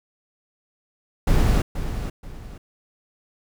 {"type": "noise with echo", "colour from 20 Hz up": "brown", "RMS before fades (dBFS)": -17, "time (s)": [1.27, 1.62], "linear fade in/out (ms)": 5, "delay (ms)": 480, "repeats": 2, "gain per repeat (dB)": -10, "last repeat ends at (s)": 2.58, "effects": []}